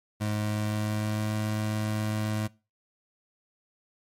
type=tone with pitch glide; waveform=25% pulse; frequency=105.8 to 107.34 Hz; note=G#2 to A2; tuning=+33 to -42 cents; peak=-23 dBFS; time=0.2-2.48 s; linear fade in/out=20 ms; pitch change=+25 cents; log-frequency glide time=0.46-1.36 s; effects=noise-tail reverb RT60 0.3 s tail -22 dB re dry + MP3 64 kbps

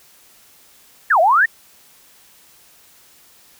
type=exponential two-way sweep; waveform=sine; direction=down then up; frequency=1914 to 622.3 to 1914 Hz; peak=-10 dBFS; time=1.1-1.46 s; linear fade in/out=10 ms; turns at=1.2 s; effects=white hiss -50 dBFS RMS until 3.59 s

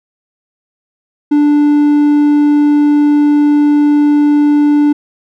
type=tone; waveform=triangle; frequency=293.7 Hz; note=D4; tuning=in tune; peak=-4 dBFS; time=1.31-4.93 s; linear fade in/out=10 ms; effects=none

